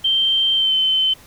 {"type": "tone with pitch glide", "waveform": "sine", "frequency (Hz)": [3136, 3070], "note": ["G7", "G7"], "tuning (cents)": [0, -37], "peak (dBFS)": -14, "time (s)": [0.04, 1.14], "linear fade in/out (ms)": 10, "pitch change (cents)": -37, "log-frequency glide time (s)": [0.55, 0.74], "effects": ["pink hiss -46 dBFS RMS until 1.26 s"]}